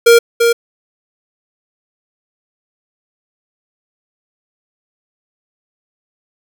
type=tone with echo; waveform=square; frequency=467.7 Hz; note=A#4; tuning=6 cents sharp; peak=-4 dBFS; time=0.06-0.19 s; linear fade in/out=10 ms; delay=340 ms; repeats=1; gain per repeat=-5 dB; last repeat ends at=0.53 s; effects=none